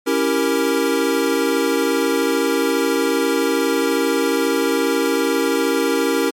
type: chord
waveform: square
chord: C# diminished seventh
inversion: none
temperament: equal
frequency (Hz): 277.2 / 329.6 / 392 / 466.2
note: C#4 / E4 / G4 / Bb4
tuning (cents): 0 / 0 / 0 / 0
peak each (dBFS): -22 / -23 / -23 / -21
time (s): 0.06-6.31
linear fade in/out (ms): 20
effects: MP3 64 kbps